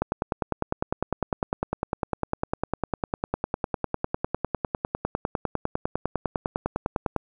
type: click train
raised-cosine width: 1 ms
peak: -10 dBFS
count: 72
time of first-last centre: 0.02-7.163 s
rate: 9.94 Hz
effects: none

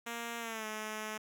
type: tone with pitch glide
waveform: 5% pulse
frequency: 233.8 to 215.6 Hz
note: A#3 to A3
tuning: +5 to -35 cents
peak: -27 dBFS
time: 0.06-1.18 s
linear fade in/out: 10 ms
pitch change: -140 cents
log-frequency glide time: 0.39-0.66 s
effects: none

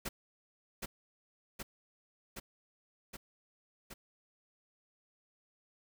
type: noise with echo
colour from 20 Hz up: pink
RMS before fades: -38 dBFS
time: 0.05-0.09 s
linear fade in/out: 10 ms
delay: 770 ms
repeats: 5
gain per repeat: -2 dB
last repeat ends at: 3.94 s
effects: none

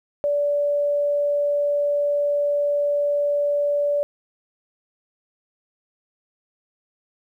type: tone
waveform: sine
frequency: 579 Hz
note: D5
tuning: 25 cents flat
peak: -18 dBFS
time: 0.24-4.03 s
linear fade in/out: 0 ms
effects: 10-bit

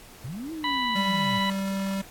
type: linear two-way sweep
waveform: sine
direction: up then down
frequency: 107 to 329.6 to 107 Hz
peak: -32 dBFS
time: 0.24-1.39 s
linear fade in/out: 10 ms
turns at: 0.52 s
type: harmonic tone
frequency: 987.8 Hz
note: B5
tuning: in tune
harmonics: 1 / 2 / 3 / 4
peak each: -27 / -30 / -32 / -33 dBFS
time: 0.64-1.5 s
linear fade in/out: 2 ms
type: tone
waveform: square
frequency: 194.7 Hz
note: G3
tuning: 12 cents flat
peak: -27 dBFS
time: 0.95-2.02 s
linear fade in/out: 10 ms
effects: pink hiss -48 dBFS RMS until 2.1 s + AAC 64 kbps

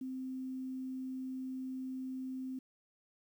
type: tone with quantisation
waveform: sine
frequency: 260 Hz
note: C4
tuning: 11 cents flat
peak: -38 dBFS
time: 0.01-2.59 s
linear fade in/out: 5 ms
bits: 11
effects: none

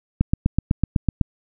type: click train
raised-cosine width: 5 ms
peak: -4 dBFS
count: 9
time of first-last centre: 0.21-1.213 s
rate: 7.98 Hz
effects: none

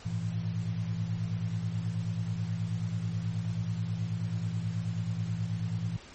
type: tone cluster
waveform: sine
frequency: 104.1 / 113.4 / 167.9 Hz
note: G#2 / A#2 / E3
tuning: +5 / -47 / +32 cents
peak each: -35 / -33 / -34 dBFS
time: 0.05-5.97 s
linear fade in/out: 10 ms
effects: pink hiss -50 dBFS RMS until 6.14 s + MP3 32 kbps

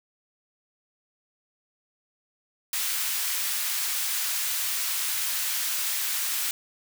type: high-pass noise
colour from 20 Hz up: white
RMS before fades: -28 dBFS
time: 2.73-6.51 s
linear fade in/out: 2 ms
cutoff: 1300 Hz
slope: 12 dB/octave
effects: none

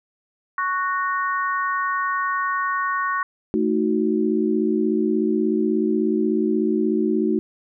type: harmonic tone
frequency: 370 Hz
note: F#4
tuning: in tune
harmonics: 3 / 4 / 5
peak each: -22 / -27 / -28 dBFS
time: 0.58-3.23 s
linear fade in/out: 2 ms
type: chord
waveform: sine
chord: D# diminished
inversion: second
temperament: equal with one note detuned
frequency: 220 / 313.5 / 370 Hz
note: A3 / D#4 / F#4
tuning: 0 / +13 / 0 cents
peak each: -22 dBFS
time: 3.54-7.39 s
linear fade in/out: 0 ms
effects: none

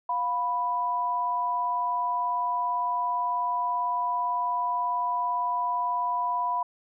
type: tone pair together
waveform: sine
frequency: 705.9 / 987.8 Hz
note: F5 / B5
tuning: +18 / 0 cents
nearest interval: tritone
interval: 582 cents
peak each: -32 / -25 dBFS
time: 0.09-6.63 s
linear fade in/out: 5 ms
effects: none

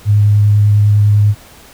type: tone with vibrato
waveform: sine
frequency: 103.83 Hz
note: G#2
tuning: in tune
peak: -6 dBFS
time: 0.05-1.35 s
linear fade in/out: 50 ms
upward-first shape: sine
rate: 10 Hz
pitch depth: 10 cents each way
effects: pink hiss -40 dBFS RMS until 1.73 s

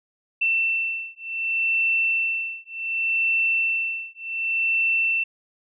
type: beating tone pair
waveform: sine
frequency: 2683 / 2683.67 Hz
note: E7 / E7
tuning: +30 / +30 cents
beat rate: 0.67 Hz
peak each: -24 dBFS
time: 0.41-5.24 s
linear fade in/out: 10 ms
effects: none

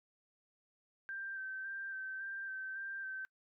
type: tone with vibrato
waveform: sine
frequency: 1563 Hz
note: G6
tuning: 6 cents flat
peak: -40 dBFS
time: 1.09-3.25 s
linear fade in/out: 0 ms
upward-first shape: square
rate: 1.8 Hz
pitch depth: 19 cents each way
effects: noise-tail reverb RT60 0.1 s tail -25 dB re dry

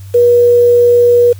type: tone with quantisation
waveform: sine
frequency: 481.1 Hz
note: B4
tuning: 45 cents flat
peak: -4 dBFS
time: 0.14-1.33 s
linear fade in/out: 10 ms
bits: 5
effects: added 97 Hz sine -27 dBFS peak until 1.39 s + white hiss -44 dBFS RMS until 1.39 s

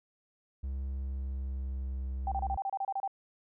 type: tone with pitch glide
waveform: triangle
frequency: 67 to 65.36 Hz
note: C2 to C2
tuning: +42 to -1 cents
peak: -31 dBFS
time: 0.63-2.57 s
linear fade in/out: 10 ms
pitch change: -43 cents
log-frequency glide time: 0.97-2.07 s
type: tone bursts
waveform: sine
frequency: 783 Hz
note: G5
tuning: 2 cents flat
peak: -30 dBFS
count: 11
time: 2.27-3.077 s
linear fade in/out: 2 ms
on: 47 ms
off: 29 ms
effects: none

